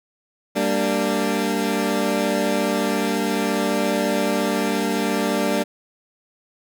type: chord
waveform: 20% pulse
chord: G minor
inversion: none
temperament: equal with one note detuned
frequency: 196 / 230.4 / 293.7 Hz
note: G3 / Bb3 / D4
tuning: 0 / -20 / 0 cents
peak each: -19 dBFS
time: 0.55-5.64 s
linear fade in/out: 20 ms
effects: none